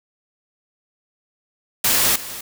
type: noise with echo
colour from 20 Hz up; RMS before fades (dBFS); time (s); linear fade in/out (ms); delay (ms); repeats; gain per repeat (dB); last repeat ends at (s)
white; -17; 1.84-2.16; 5; 250; 1; -15; 2.41
effects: none